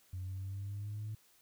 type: exponential sweep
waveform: sine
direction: up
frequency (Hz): 91.1 to 108.7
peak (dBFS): -37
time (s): 0.13-1.15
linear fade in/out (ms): 5
effects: tanh soft clip ceiling -35 dBFS + white hiss -67 dBFS RMS until 1.41 s